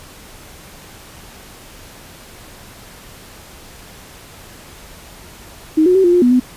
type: tone with pitch steps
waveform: sine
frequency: 313.7 / 363.5 / 381.9 / 349.9 / 355.3 / 245.9 / 251.6 Hz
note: D#4 / F#4 / G4 / F4 / F4 / B3 / B3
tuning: +14 / -31 / -45 / +3 / +30 / -7 / +32 cents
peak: -8 dBFS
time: 5.77-6.4 s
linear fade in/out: 10 ms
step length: 90 ms
effects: pink hiss -39 dBFS RMS until 6.56 s + resampled to 32000 Hz